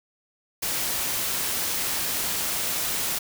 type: noise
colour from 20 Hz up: white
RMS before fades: -27 dBFS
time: 0.62-3.19 s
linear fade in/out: 10 ms
effects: none